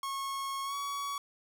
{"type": "tone with pitch glide", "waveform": "45% pulse", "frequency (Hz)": [1093, 1125], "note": ["C#6", "C#6"], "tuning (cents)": [-25, 25], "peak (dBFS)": -34, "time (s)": [0.03, 1.18], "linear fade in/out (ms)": 2, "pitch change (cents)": 50, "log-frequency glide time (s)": [0.64, 0.75], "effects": []}